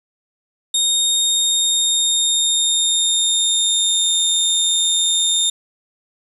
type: tone with pitch glide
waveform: 25% pulse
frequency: 3700 to 3643 Hz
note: A#7 to A#7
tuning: -14 to -41 cents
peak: -10 dBFS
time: 0.74-5.5 s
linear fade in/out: 5 ms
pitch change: -27 cents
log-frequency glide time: 1.07-4.13 s
effects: 7-bit